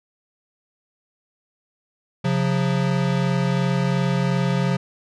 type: tone pair together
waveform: square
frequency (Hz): 135.9 / 178.7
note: C#3 / F3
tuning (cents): -34 / +40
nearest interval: perfect fourth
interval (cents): 474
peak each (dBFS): -22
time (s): 2.24-4.77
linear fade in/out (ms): 10
effects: low-pass 5000 Hz 12 dB/octave